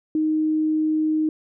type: tone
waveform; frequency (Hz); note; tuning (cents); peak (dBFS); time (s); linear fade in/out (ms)
sine; 311.1; D#4; 0; -18; 0.15-1.29; 2
effects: none